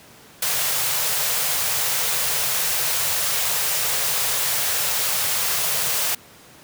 white band-stop noise, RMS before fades -22 dBFS, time 0.42-6.15 s, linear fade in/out 5 ms, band 170 to 420 Hz, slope 48 dB/octave, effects pink hiss -47 dBFS RMS until 6.63 s + high-pass 100 Hz 12 dB/octave

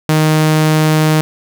sawtooth tone, 155.56 Hz, D#3, in tune, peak -5 dBFS, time 0.09-1.21 s, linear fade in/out 0 ms, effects none

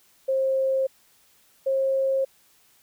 sine tone pair in turn, 532 / 536.3 Hz, C5 / C5, +29 / +43 cents, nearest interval unison, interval 14 cents, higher second, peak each -20 dBFS, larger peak neither, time 0.28-0.87 / 1.66-2.25 s, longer neither, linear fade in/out 10 ms, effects white hiss -60 dBFS RMS until 2.82 s

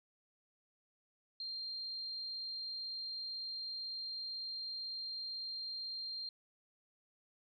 sine tone, 4186 Hz, C8, in tune, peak -40 dBFS, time 1.4-6.29 s, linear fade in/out 2 ms, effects none

